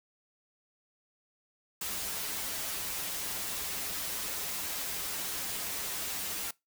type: noise with comb filter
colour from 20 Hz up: white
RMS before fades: -36 dBFS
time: 1.81-6.51 s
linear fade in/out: 5 ms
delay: 8.3 ms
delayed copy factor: -0.65
effects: noise-tail reverb RT60 0.2 s tail -23 dB re dry